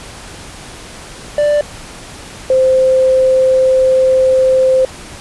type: tone pair in turn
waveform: triangle / sine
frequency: 589 / 520.8 Hz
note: D5 / C5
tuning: +5 / -8 cents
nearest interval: major second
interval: 213 cents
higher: first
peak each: -7 dBFS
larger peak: neither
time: 1.38-1.61 / 2.5-4.85 s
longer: second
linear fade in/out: 2 ms
effects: pink hiss -32 dBFS RMS until 5.2 s + resampled to 24000 Hz